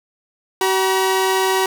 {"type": "tone pair together", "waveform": "sawtooth", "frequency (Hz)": [379.5, 956.3], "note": ["F#4", "A#5"], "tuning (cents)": [44, 44], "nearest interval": "octave + major third", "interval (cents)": 1600, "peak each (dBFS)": [-13, -16], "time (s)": [0.61, 1.66], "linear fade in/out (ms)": 2, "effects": ["8-bit"]}